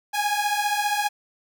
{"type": "beating tone pair", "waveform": "sawtooth", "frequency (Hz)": [820, 835], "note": ["G#5", "G#5"], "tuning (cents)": [-22, 9], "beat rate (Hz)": 15, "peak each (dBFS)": -21, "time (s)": [0.13, 1.09], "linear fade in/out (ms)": 20, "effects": []}